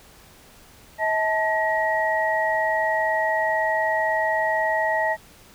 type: tone cluster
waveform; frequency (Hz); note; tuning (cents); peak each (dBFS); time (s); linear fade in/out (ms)
sine; 639 / 875 / 1900; D#5 / A5 / A#6; +46 / -10 / +33; -24; 0.98-5.17; 50
effects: pink hiss -50 dBFS RMS until 5.54 s

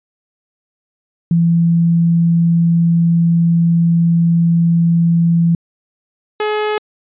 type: tone pair in turn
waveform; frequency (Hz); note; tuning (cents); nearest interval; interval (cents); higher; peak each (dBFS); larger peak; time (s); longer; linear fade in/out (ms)
sine / sawtooth; 168.4 / 424.1; E3 / G#4; +37 / +36; octave + major third; 1599; second; -9 / -11; first; 1.31-5.55 / 6.4-6.78; first; 2
effects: resampled to 8000 Hz

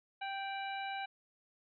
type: harmonic tone with a mistuned harmonic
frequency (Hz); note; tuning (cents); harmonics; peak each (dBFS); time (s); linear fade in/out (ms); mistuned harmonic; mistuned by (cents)
784; G5; 0; 1 / 2 / 3 / 4 / 5; -39 / -45 / -46 / -50 / -51; 0.21-1.06; 10; 4; -120
effects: none

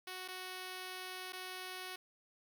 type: tone with dropouts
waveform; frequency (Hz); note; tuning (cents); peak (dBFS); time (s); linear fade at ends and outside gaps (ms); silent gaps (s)
5% pulse; 370; F#4; 0; -32; 0.07-1.96; 5; 0.279-0.284 / 1.324-1.331
effects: none

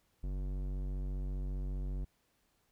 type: tone with low-pass filter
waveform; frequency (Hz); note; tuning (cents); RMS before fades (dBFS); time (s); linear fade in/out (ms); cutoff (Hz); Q
square; 47.48; F#1; +45; -37; 0.23-2.05; 10; 360; 0.53
effects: pink hiss -75 dBFS RMS until 2.71 s

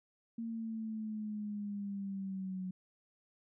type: linear sweep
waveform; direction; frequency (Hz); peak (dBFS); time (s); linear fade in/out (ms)
sine; down; 230 to 184.1; -37; 0.38-2.71; 5
effects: none

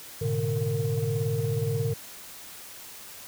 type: tone cluster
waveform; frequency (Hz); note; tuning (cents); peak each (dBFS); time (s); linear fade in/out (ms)
sine; 107.4 / 124.3 / 146.2 / 458.3; A2 / B2 / D3 / A#4; -41 / +12 / -7 / -29; -29; 0.21-1.94; 10
effects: tanh soft clip ceiling -18 dBFS + white hiss -44 dBFS RMS until 3.27 s

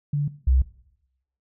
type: tone pair in turn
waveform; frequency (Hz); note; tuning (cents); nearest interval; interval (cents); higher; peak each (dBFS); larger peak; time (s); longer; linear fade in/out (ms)
sine; 144.8 / 64.61; D3 / C2; -24 / -21; octave + major second; 1397; first; -20 / -15; second; 0.13-0.28 / 0.47-0.62; neither; 5
effects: noise-tail reverb RT60 0.8 s tail -18 dB re dry

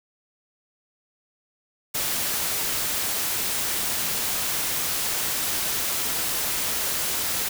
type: noise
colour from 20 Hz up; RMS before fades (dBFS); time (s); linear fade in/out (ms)
white; -26; 1.94-7.49; 10
effects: none

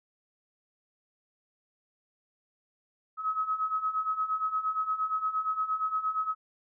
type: beating tone pair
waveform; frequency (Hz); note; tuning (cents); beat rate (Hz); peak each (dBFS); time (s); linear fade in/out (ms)
sine; 1274 / 1282.6; D#6 / E6; +41 / -48; 8.6; -33 / -29; 3.17-6.35; 50
effects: none

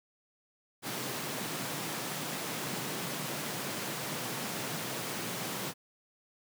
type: high-pass noise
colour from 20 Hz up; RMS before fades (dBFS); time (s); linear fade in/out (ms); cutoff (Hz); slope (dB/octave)
pink; -37; 0.82-5.74; 50; 120; 48
effects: none

